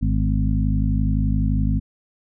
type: harmonic tone with a mistuned harmonic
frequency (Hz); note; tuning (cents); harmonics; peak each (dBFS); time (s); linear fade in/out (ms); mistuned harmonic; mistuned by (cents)
51.7; G#1; -7; 1 / 2 / 3 / 4 / 5; -20 / -23 / -25 / -26 / -27; 0.01-1.8; 20; 4; +50
effects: none